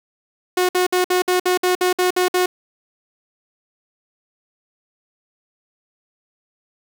sawtooth tone bursts, 363.5 Hz, F#4, 31 cents flat, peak -11 dBFS, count 11, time 0.57-2.46 s, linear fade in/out 5 ms, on 120 ms, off 57 ms, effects 7-bit

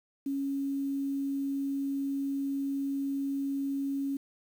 sine tone with quantisation, 276.3 Hz, C#4, 6 cents flat, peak -29 dBFS, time 0.26-4.17 s, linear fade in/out 5 ms, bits 9, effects none

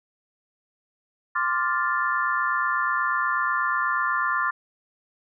sine chord, D minor seventh, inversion third, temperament equal, 1046.5 / 1174.7 / 1396.9 / 1760 Hz, C6 / D6 / F6 / A6, 0 / 0 / 0 / 0 cents, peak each -27 dBFS, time 1.35-4.51 s, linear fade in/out 10 ms, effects none

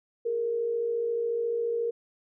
sine tone pair together, 412.1 / 466.3 Hz, G#4 / A#4, -13 / +1 cents, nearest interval major second, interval 214 cents, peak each -36 / -26 dBFS, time 0.25-1.91 s, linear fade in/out 10 ms, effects none

